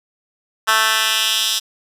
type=tone with high-pass filter sweep; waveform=10% pulse; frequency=220 Hz; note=A3; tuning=in tune; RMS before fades=-17 dBFS; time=0.67-1.6 s; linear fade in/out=20 ms; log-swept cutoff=1400 to 4100 Hz; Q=1.7; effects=resampled to 32000 Hz